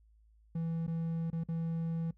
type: tone with dropouts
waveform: triangle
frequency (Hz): 164.81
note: E3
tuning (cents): 0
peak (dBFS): -30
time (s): 0.55-2.11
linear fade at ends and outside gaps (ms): 5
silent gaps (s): 0.867-0.877 / 1.303-1.328 / 1.437-1.486
effects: noise-tail reverb RT60 0.1 s tail -21 dB re dry + added 54 Hz sine -61 dBFS peak until 2.17 s